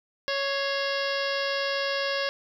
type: harmonic tone with a mistuned harmonic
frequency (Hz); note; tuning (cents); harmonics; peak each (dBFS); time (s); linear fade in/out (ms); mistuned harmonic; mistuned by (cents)
554.4; C#5; 0; 1 / 2 / 3 / 4 / 5 / 6 / 7 / 8 / 9 / 10; -29 / -35 / -32 / -38 / -36 / -37 / -41 / -38 / -37 / -42; 0.28-2.29; 0; 4; -82
effects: 10-bit